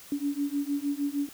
sine beating tone pair, 282.1 / 288.6 Hz, C#4 / D4, +30 / -30 cents, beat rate 6.5 Hz, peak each -30 dBFS, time 0.12-1.29 s, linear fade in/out 2 ms, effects white hiss -49 dBFS RMS until 1.33 s

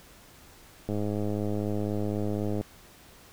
click train, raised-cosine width 2 ms, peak -18 dBFS, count 180, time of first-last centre 0.89-2.611 s, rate 104 Hz, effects pink hiss -53 dBFS RMS until 3.32 s

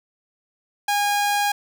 sawtooth tone, 818 Hz, G#5, 26 cents flat, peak -15 dBFS, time 0.88-1.52 s, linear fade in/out 5 ms, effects none

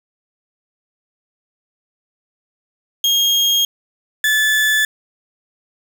35% pulse tone pair in turn, 3248 / 1735.5 Hz, G#7 / A6, -39 / -24 cents, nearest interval major seventh, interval 1085 cents, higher first, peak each -11 dBFS, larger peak neither, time 3.04-3.65 / 4.24-4.85 s, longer neither, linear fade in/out 2 ms, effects none

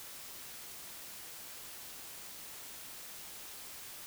silence, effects white hiss -48 dBFS RMS until 4.06 s

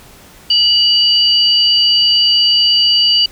sine tone pair together, 2929 / 4649 Hz, F#7 / D8, -18 / -18 cents, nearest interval minor sixth, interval 800 cents, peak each -11 / -11 dBFS, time 0.5-3.26 s, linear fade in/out 5 ms, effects pink hiss -41 dBFS RMS until 3.31 s

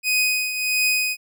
sawtooth tone with tremolo, 2500 Hz, D#7, 8 cents sharp, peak -13 dBFS, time 0.03-1.17 s, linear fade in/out 50 ms, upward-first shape triangle, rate 1.5 Hz, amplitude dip 65%, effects none

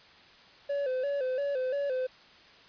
triangle tone with vibrato, 539 Hz, C#5, 49 cents flat, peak -26 dBFS, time 0.69-2.07 s, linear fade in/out 10 ms, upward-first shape square, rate 2.9 Hz, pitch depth 87 cents each way, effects white hiss -55 dBFS RMS until 2.68 s + resampled to 11025 Hz

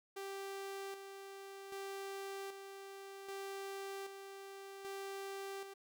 sawtooth tone with tremolo, 392 Hz, G4, in tune, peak -39 dBFS, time 0.16-5.74 s, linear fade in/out 10 ms, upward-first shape square, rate 0.64 Hz, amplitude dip 50%, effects none

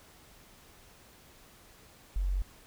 sine tone, 46.25 Hz, F#1, in tune, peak -27 dBFS, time 2.16-2.42 s, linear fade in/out 0 ms, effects pink hiss -57 dBFS RMS until 2.66 s

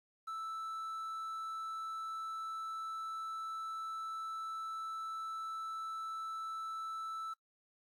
triangle tone with quantisation, 1318.5 Hz, E6, in tune, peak -37 dBFS, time 0.27-7.34 s, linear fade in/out 10 ms, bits 11, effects noise-tail reverb RT60 0.1 s tail -23 dB re dry + AAC 64 kbps

